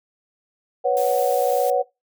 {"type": "chord", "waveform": "sine", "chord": "B suspended second", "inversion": "none", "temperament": "just", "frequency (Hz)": [493.9, 555.6, 740.8], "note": ["B4", "C#5", "F#5"], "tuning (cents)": [0, 4, 2], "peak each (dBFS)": -21, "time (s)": [0.84, 1.83], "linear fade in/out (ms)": 20}
{"type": "noise", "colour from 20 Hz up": "blue", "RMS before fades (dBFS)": -34, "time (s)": [0.97, 1.7], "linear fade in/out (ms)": 0}
{"effects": ["noise-tail reverb RT60 0.2 s tail -21 dB re dry"]}